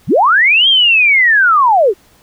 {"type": "linear two-way sweep", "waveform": "sine", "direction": "up then down", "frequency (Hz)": [78.8, 3258, 347.1], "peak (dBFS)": -6, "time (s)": [0.07, 1.94], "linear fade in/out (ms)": 50, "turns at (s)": 0.68, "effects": ["pink hiss -49 dBFS RMS until 2.22 s"]}